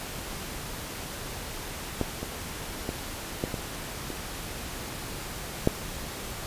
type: clicks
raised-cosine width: 2 ms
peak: -12 / -20 / -15 / -13 / -17 / -22 / -6 dBFS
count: 7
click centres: 2.013 / 2.23 / 2.891 / 3.439 / 3.542 / 4.103 / 5.674 s
effects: pink hiss -37 dBFS RMS until 6.46 s + resampled to 32000 Hz